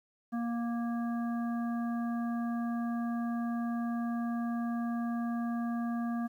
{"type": "harmonic tone", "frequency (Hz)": 235, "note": "A#3", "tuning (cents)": 14, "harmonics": [1, 3, 5, 7], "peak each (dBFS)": [-31, -42, -45, -49], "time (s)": [0.32, 6.28], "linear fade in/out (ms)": 20, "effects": ["11-bit"]}